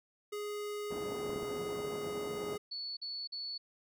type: tone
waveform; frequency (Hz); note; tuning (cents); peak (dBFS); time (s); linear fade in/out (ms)
square; 415.3; G#4; 0; -38; 0.32-2.58; 10
type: band-pass noise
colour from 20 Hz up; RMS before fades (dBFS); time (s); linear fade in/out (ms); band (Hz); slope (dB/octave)
pink; -44; 0.9-2.57; 10; 190 to 660; 12
type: clicks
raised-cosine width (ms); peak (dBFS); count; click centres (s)
2; -32; 3; 1.295 / 1.361 / 1.43
type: tone bursts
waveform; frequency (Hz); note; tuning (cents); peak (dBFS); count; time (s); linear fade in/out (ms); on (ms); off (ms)
sine; 4435; C#8; 0; -38; 3; 2.71-3.58; 10; 260; 45
effects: none